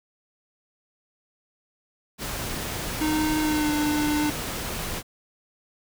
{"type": "noise", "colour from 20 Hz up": "pink", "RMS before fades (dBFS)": -31, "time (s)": [2.18, 5.03], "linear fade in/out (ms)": 50}
{"type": "tone with pitch glide", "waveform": "square", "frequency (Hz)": [308.4, 298.8], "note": ["D#4", "D4"], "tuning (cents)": [-15, 30], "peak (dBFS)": -23, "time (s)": [3.01, 4.3], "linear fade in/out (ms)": 5, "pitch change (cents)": -55, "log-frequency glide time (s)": [3.4, 3.73]}
{"effects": []}